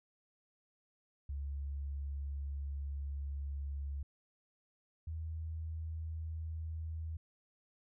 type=tone pair in turn; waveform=sine; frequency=70.3 / 80.22 Hz; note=C#2 / E2; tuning=+25 / -47 cents; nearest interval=major second; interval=228 cents; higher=second; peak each=-37 / -38 dBFS; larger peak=first; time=1.29-4.03 / 5.07-7.17 s; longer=first; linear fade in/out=5 ms; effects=none